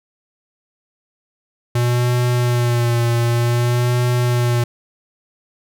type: tone with vibrato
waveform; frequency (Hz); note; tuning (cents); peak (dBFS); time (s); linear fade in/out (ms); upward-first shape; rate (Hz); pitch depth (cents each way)
square; 120.4; B2; -44; -15; 1.75-4.64; 5; sine; 0.54; 35
effects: none